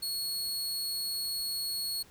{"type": "tone", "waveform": "sawtooth", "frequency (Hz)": 4345, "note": "C#8", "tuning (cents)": -35, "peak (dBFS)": -29, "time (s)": [0.02, 2.03], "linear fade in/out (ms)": 10, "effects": ["pink hiss -58 dBFS RMS until 2.1 s"]}